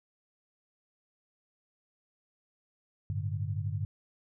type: chord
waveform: sine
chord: G suspended second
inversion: none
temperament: just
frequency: 98 / 110.25 / 147 Hz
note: G2 / A2 / D3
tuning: 0 / +4 / +2 cents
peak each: -33 / -36 / -37 dBFS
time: 3.1-3.85 s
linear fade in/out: 0 ms
effects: none